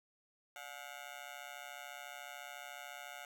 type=tone with amplitude modulation; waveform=15% pulse; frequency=718 Hz; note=F5; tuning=48 cents sharp; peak=-36 dBFS; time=0.56-3.25 s; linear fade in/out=2 ms; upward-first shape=sine; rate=134 Hz; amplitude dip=100%; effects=none